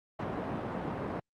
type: band-pass noise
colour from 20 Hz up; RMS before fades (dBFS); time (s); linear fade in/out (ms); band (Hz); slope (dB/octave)
pink; -36; 0.19-1.2; 5; 130 to 1100; 12
effects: Opus 48 kbps